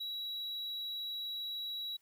triangle tone, 3891 Hz, B7, 27 cents flat, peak -36 dBFS, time 0-1.97 s, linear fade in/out 10 ms, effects white hiss -75 dBFS RMS until 2.01 s

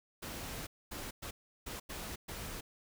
pink noise bursts at uneven times, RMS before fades -43 dBFS, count 6, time 0.22-0.67 / 0.91-1.11 / 1.22-1.31 / 1.66-1.8 / 1.89-2.16 / 2.28-2.61 s, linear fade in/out 10 ms, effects none

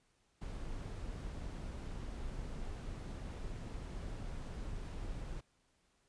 brown noise, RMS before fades -43 dBFS, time 0.41-5.41 s, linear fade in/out 10 ms, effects pink hiss -75 dBFS RMS until 6.08 s + resampled to 22050 Hz

